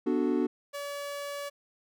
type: chord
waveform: triangle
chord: B minor seventh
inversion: none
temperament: equal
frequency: 246.9 / 293.7 / 370 / 440 Hz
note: B3 / D4 / F#4 / A4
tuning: 0 / 0 / 0 / 0 cents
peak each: -28 / -27 / -28 / -33 dBFS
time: 0.06-0.47 s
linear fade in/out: 10 ms
type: tone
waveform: sawtooth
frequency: 571 Hz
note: D5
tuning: 49 cents flat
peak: -31 dBFS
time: 0.73-1.5 s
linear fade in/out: 20 ms
effects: none